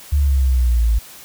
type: exponential sweep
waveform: sine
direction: down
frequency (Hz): 73.42 to 54.1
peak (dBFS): -12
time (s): 0.12-0.99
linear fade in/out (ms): 10
effects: white hiss -40 dBFS RMS until 1.24 s